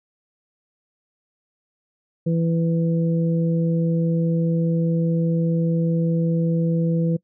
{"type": "harmonic tone", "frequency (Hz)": 165.9, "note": "E3", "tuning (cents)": 11, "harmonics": [1, 2, 3], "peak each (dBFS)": [-18, -29, -27], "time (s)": [2.26, 7.17], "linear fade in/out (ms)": 10, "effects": ["noise-tail reverb RT60 0.1 s tail -23 dB re dry"]}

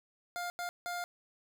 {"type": "tone bursts at uneven times", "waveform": "25% pulse", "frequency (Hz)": 704, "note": "F5", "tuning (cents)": 14, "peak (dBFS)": -32, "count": 3, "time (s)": [[0.36, 0.5], [0.59, 0.69], [0.86, 1.04]], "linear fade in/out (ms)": 0, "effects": []}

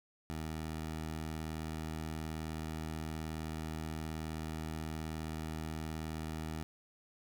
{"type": "tone", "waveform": "15% pulse", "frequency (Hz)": 78.9, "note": "D#2", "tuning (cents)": 25, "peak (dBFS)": -32, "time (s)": [0.3, 6.63], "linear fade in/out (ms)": 0, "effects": ["11-bit"]}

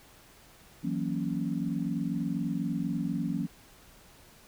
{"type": "chord", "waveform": "sine", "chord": "F# dominant seventh", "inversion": "third", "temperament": "equal", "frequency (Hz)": [164.81, 185, 233.1, 277.2], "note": ["E3", "F#3", "A#3", "C#4"], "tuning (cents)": [0, 0, 0, 0], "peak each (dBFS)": [-34, -34, -34, -34], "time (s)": [0.83, 3.47], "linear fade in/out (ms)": 20, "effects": ["pink hiss -56 dBFS RMS until 4.47 s"]}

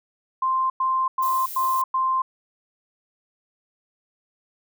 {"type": "tone bursts", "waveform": "sine", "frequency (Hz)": 1046.5, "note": "C6", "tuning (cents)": 0, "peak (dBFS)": -19, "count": 5, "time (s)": [0.42, 2.22], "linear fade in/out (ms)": 5, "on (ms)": 280, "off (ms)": 100}
{"type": "noise", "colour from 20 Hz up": "violet", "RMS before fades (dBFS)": -34, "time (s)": [1.22, 1.82], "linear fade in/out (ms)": 5}
{"effects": []}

